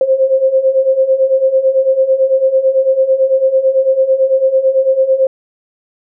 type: beating tone pair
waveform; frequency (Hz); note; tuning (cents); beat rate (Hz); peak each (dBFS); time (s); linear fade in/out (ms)
sine; 523.3 / 532.3; C5 / C5; 0 / +30; 9; -14 / -10; 0.01-5.27; 2
effects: none